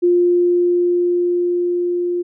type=tone with level ramp; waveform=sine; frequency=352 Hz; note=F4; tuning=14 cents sharp; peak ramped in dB=-10 to -17 dBFS; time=0.02-2.23 s; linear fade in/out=20 ms; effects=none